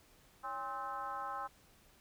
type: tone with frequency modulation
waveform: sine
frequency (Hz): 1051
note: C6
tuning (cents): +7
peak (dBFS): -38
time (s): 0.43-1.48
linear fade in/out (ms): 20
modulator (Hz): 244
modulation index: 1.4
effects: pink hiss -65 dBFS RMS until 2 s